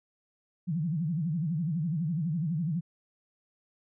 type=tone with vibrato; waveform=sine; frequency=162.5 Hz; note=E3; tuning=24 cents flat; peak=-27 dBFS; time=0.67-2.81 s; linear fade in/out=20 ms; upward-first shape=sine; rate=12 Hz; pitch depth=190 cents each way; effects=none